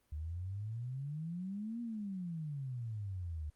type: exponential two-way sweep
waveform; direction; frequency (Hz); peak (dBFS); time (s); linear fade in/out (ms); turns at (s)
sine; up then down; 73.42 to 240 to 73.42; -38; 0.12-3.5; 5; 1.81
effects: pink hiss -75 dBFS RMS until 3.55 s + Opus 32 kbps